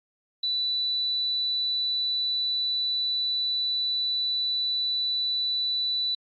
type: tone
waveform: sine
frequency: 3970 Hz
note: B7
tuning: 8 cents sharp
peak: -24 dBFS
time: 0.43-6.15 s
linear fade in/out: 5 ms
effects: AAC 64 kbps